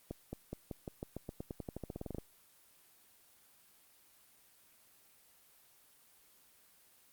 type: accelerating click train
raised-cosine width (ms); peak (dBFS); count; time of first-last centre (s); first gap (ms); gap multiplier
2; -27; 21; 0.11-2.184; 220; 0.91
effects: white hiss -65 dBFS RMS until 7.12 s + Opus 24 kbps